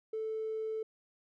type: tone with tanh clipping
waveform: triangle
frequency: 439.3 Hz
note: A4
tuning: 3 cents flat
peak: -33 dBFS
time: 0.13-0.83 s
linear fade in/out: 5 ms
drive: 1 dB
effects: none